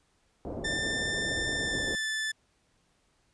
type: low-pass noise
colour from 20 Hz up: white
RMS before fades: -37 dBFS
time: 0.45-1.95 s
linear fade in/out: 0 ms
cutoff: 590 Hz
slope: 24 dB/octave
type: tone with pitch glide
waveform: sawtooth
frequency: 1787 to 1753.3 Hz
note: A6 to A6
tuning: +26 to -7 cents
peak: -26 dBFS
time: 0.64-2.32 s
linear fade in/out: 10 ms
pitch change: -33 cents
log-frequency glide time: 1.57-2.07 s
effects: pink hiss -70 dBFS RMS until 3.33 s + resampled to 22050 Hz